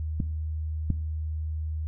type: clicks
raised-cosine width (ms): 5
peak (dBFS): -13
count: 2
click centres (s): 0.202 / 0.903
effects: noise-tail reverb RT60 0.5 s tail -18 dB re dry + added 78 Hz sine -28 dBFS peak until 1.87 s